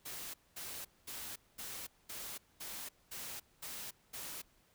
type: noise bursts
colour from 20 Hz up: white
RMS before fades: -45 dBFS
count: 9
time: 0.05-4.42 s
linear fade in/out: 10 ms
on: 290 ms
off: 220 ms
effects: pink hiss -70 dBFS RMS until 4.74 s